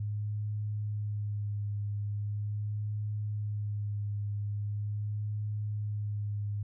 sine tone with vibrato, 104 Hz, G#2, 3 cents sharp, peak -31 dBFS, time 0-6.63 s, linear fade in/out 5 ms, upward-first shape sine, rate 0.41 Hz, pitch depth 20 cents each way, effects none

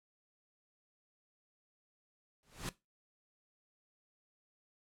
pink noise with exponential growth, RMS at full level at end -36 dBFS, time 2.43-2.69 s, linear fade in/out 0 ms, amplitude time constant 55 ms, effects noise-tail reverb RT60 0.2 s tail -17 dB re dry + low-pass 11000 Hz 12 dB/octave

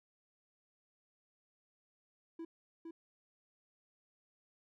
triangle tone with echo, 330 Hz, E4, 2 cents sharp, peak -40 dBFS, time 2.39-2.45 s, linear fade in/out 5 ms, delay 460 ms, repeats 1, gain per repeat -3 dB, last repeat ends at 2.91 s, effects none

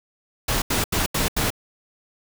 pink noise bursts, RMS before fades -22 dBFS, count 5, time 0.48-1.504 s, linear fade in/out 5 ms, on 140 ms, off 81 ms, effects none

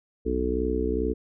harmonic tone, 62.4 Hz, B1, 19 cents sharp, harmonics 1 / 3 / 4 / 5 / 6 / 7, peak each -29 / -37 / -31 / -31 / -32 / -28 dBFS, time 0.25-1.14 s, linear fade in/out 20 ms, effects none

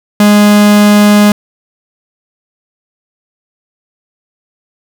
45% pulse tone, 207.4 Hz, G#3, 2 cents flat, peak -3 dBFS, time 0.2-1.32 s, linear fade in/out 2 ms, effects none

